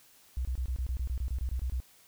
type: tone bursts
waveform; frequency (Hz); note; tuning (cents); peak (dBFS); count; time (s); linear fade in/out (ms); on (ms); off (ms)
sine; 63; B1; +35; -28; 14; 0.37-1.802; 0; 80; 24
effects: tanh soft clip ceiling -24 dBFS + white hiss -60 dBFS RMS until 2.07 s